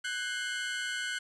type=tone cluster; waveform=30% pulse; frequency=1491 / 1612 / 2124 Hz; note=F#6 / G6 / C7; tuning=+13 / +48 / +25 cents; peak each=-31 / -38 / -39 dBFS; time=0.04-1.19 s; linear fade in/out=10 ms; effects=resampled to 24000 Hz + 10-bit